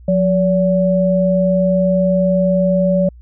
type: tone pair together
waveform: sine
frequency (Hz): 180.04 / 572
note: F#3 / D5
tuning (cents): -47 / -46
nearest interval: octave + minor sixth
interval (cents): 2001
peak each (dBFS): -14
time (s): 0.08-3.09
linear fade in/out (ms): 5
effects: added 60 Hz sine -37 dBFS peak until 3.21 s